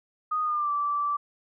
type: tone with pitch glide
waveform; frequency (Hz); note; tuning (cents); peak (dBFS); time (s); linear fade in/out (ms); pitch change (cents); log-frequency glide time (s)
sine; 1240 to 1163.7; D#6 to D6; -6 to -16; -24; 0.31-1.17; 10; -110; 0.43-0.71
effects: none